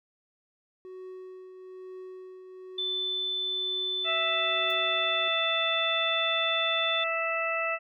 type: tone with tremolo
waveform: triangle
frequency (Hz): 371.9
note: F#4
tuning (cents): +9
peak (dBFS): -37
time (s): 0.85-5.28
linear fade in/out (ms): 0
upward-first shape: triangle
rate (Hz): 1.1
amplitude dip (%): 50
type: tone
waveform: sine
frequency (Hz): 3520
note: A7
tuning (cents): 0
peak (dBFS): -28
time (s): 2.78-7.04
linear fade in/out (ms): 5
type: harmonic tone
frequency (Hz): 659.3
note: E5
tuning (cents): 0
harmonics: 1 / 2 / 3 / 4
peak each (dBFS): -32 / -32 / -34 / -31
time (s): 4.04-7.79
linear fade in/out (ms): 50
type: noise with exponential decay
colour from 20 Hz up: blue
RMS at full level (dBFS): -46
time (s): 4.7-4.78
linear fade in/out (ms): 0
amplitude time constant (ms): 17
effects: none